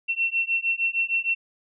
sine beating tone pair, 2707 / 2713.5 Hz, E7 / E7, +45 / +49 cents, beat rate 6.5 Hz, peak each -25 dBFS, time 0.08-1.35 s, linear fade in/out 20 ms, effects none

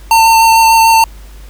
square tone with vibrato, 902 Hz, A5, 43 cents sharp, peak -5 dBFS, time 0.11-1.04 s, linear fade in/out 2 ms, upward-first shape square, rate 6.7 Hz, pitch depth 10 cents each way, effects added 50 Hz sine -30 dBFS peak until 1.49 s + pink hiss -42 dBFS RMS until 1.49 s

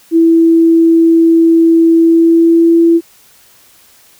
sine tone with pitch glide, 330 to 334.6 Hz, E4 to E4, +2 to +26 cents, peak -4 dBFS, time 0.11-3.01 s, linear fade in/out 50 ms, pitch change +24 cents, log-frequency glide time 1.96-2.82 s, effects white hiss -45 dBFS RMS until 4.19 s

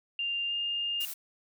sine tone with pitch glide, 2794 to 2817 Hz, F7 to F7, 0 to +14 cents, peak -29 dBFS, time 0.19-1.05 s, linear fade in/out 2 ms, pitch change +14 cents, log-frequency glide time 0.47-0.53 s
blue noise, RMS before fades -39 dBFS, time 1-1.14 s, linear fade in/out 10 ms
effects none

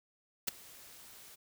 white noise with ADSR envelope, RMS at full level -30 dBFS, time 0.47-1.36 s, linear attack 13 ms, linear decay 10 ms, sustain -24 dB, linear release 18 ms, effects none

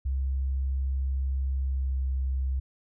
sine tone with pitch glide, 66.7 to 65.86 Hz, C2 to C2, +34 to +12 cents, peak -25 dBFS, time 0.05-2.6 s, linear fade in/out 10 ms, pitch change -22 cents, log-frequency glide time 1.61-1.99 s, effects none

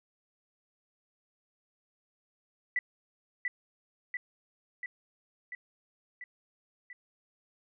sine tone with echo, 1975.5 Hz, B6, in tune, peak -26 dBFS, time 2.76-2.79 s, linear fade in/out 2 ms, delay 690 ms, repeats 6, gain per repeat -3 dB, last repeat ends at 6.93 s, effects none

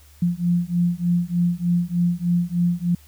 sine beating tone pair, 172.7 / 176 Hz, F3 / F3, -19 / +14 cents, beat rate 3.3 Hz, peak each -21 dBFS, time 0.22-2.95 s, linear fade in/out 5 ms, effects added 74 Hz sine -48 dBFS peak until 3.07 s + white hiss -54 dBFS RMS until 3.07 s

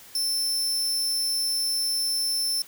sawtooth tone, 5330 Hz, E8, 18 cents sharp, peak -21 dBFS, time 0.15-2.62 s, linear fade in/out 2 ms, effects white hiss -48 dBFS RMS until 2.67 s

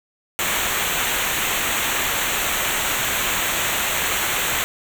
pink noise with comb filter, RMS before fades -22 dBFS, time 0.39-4.64 s, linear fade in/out 0 ms, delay 0.2 ms, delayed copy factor -0.8, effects none

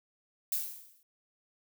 violet noise with exponential decay, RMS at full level -29 dBFS, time 0.52-1.03 s, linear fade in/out 2 ms, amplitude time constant 110 ms, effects none

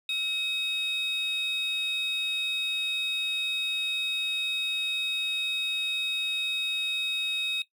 triangle tone pair together, 2558 / 3740 Hz, D#7 / A#7, +47 / +5 cents, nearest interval perfect fifth, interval 658 cents, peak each -29 / -26 dBFS, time 0.09-7.62 s, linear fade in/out 2 ms, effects noise-tail reverb RT60 0.1 s tail -17 dB re dry + tanh soft clip ceiling -22 dBFS

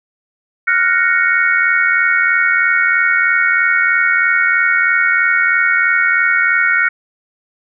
sine chord, Gb major seventh, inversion third, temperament equal, 1396.9 / 1480 / 1864.7 / 2217 Hz, F6 / Gb6 / Bb6 / Db7, 0 / 0 / 0 / 0 cents, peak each -16 dBFS, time 0.67-6.89 s, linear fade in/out 10 ms, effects none

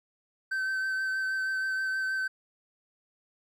triangle tone with vibrato, 1541 Hz, G6, 30 cents flat, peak -26 dBFS, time 0.51-2.28 s, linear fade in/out 10 ms, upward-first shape triangle, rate 6.3 Hz, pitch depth 17 cents each way, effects none

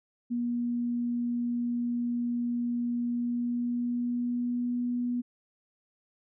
sine tone with pitch glide, 239.8 to 243.7 Hz, A#3 to B3, +49 to -23 cents, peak -27 dBFS, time 0.3-5.22 s, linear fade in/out 20 ms, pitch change +28 cents, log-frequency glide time 3.07-4.79 s, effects none

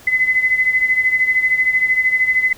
sine beating tone pair, 2025 / 2038 Hz, B6 / C7, +43 / -46 cents, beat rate 13 Hz, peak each -14 / -19 dBFS, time 0.07-2.53 s, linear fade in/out 5 ms, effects pink hiss -43 dBFS RMS until 2.57 s

